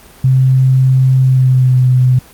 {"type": "tone with pitch glide", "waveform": "sine", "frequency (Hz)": [130.81, 127.23], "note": ["C3", "C3"], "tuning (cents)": [0, -48], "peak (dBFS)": -6, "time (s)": [0.24, 2.19], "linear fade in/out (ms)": 5, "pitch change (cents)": -48, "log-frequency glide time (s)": [1.21, 1.8], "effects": ["pink hiss -40 dBFS RMS until 2.33 s", "Opus 24 kbps"]}